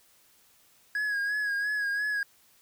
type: tone with vibrato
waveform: triangle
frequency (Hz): 1661.2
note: G#6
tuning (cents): 0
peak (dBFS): -25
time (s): 0.95-2.23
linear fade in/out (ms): 2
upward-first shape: sine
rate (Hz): 2.9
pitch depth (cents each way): 43
effects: white hiss -62 dBFS RMS until 2.61 s